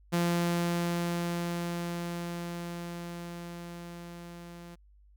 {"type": "tone with level ramp", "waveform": "sawtooth", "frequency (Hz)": 172.3, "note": "F3", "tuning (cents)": -23, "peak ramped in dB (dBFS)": [-21, -41], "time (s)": [0.12, 4.76], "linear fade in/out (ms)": 20, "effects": ["added 50 Hz sine -56 dBFS peak until 5.16 s"]}